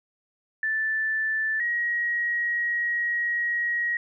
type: tone pair in turn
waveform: sine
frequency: 1760 / 1896.3 Hz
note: A6 / A#6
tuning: 0 / +29 cents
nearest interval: minor second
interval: 129 cents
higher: second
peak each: -23 dBFS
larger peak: neither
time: 0.63-1.6 / 1.6-3.97 s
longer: second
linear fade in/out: 2 ms
effects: none